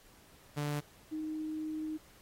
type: tone pair in turn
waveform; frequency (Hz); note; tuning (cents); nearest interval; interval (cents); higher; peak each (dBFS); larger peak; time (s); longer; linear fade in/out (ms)
sawtooth / sine; 146.83 / 311.1; D3 / D#4; 0 / 0; octave + minor second; 1300; second; -29 / -35; first; 0.56-0.81 / 1.11-1.98; second; 20
effects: pink hiss -61 dBFS RMS until 2.21 s + AAC 48 kbps